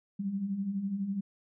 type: beating tone pair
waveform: sine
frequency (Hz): 187.2 / 199.2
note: F#3 / G3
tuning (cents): +20 / +28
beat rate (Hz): 12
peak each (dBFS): -39 / -31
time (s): 0.19-1.21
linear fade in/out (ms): 10
effects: none